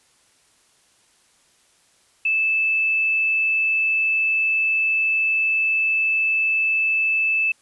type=tone; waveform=sine; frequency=2627 Hz; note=E7; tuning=7 cents flat; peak=-17 dBFS; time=2.25-7.52 s; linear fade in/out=5 ms; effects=white hiss -59 dBFS RMS until 7.61 s + resampled to 24000 Hz